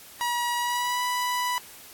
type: tone with pitch glide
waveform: sawtooth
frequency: 961 to 988 Hz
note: B5 to B5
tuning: -48 to 0 cents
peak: -21 dBFS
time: 0.21-1.58 s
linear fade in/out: 0 ms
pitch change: +48 cents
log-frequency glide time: 0.56-1.02 s
effects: white hiss -47 dBFS RMS until 1.93 s + AAC 64 kbps